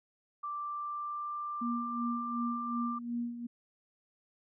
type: tone with pitch glide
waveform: sine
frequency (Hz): 1174.7 to 1184.2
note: D6 to D6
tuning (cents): 0 to +14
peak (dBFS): -35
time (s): 0.43-2.99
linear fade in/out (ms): 10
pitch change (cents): +14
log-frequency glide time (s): 0.54-1.33
type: tone with tremolo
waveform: sine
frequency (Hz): 237.9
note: A#3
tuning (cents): +35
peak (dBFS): -31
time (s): 1.61-3.47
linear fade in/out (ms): 10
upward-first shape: sine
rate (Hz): 2.7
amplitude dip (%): 65
effects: none